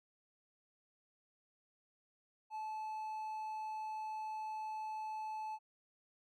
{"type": "tone", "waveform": "triangle", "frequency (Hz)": 867, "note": "A5", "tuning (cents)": -26, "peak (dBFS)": -38, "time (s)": [2.5, 5.59], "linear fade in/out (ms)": 50, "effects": []}